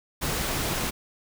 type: noise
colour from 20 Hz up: pink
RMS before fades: -28 dBFS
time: 0.21-0.91 s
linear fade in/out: 20 ms
effects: none